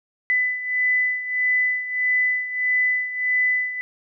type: beating tone pair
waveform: sine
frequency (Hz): 2000 / 2001.6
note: B6 / B6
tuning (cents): +21 / +23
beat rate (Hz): 1.6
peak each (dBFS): -20 / -25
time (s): 0.3-3.81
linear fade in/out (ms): 0
effects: none